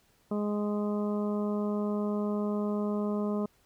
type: harmonic tone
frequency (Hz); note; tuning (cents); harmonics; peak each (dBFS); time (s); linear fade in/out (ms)
207.7; G#3; 0; 1 / 2 / 3 / 4 / 5 / 6; -29 / -34 / -38 / -48 / -43 / -46; 0.31-3.46; 5
effects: pink hiss -67 dBFS RMS until 3.65 s